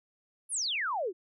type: exponential sweep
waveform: sine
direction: down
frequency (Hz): 11175 to 329.6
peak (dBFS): -29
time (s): 0.49-1.13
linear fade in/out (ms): 50
effects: none